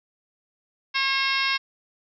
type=harmonic tone; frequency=540 Hz; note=C#5; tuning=45 cents flat; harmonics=2 / 3 / 4 / 5 / 6 / 7 / 8 / 9 / 10; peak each=-29 / -29 / -27 / -28 / -33 / -31 / -35 / -34 / -32 dBFS; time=0.94-1.58 s; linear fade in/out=20 ms; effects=none